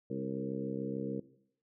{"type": "harmonic tone with a mistuned harmonic", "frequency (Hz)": 66.8, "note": "C2", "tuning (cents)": 36, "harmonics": [2, 3, 4, 5, 6, 7, 8], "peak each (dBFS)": [-43, -40, -41, -42, -48, -40, -49], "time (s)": [0.1, 1.2], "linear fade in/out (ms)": 5, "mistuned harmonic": 7, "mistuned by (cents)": -17, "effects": ["noise-tail reverb RT60 0.7 s tail -18 dB re dry"]}